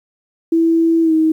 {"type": "tone with pitch glide", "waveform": "sine", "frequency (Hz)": [329.6, 317.1], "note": ["E4", "D#4"], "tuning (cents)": [0, 33], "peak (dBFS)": -10, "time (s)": [0.52, 1.32], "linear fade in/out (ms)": 5, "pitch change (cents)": -67, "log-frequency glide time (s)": [1.02, 1.13], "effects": ["8-bit"]}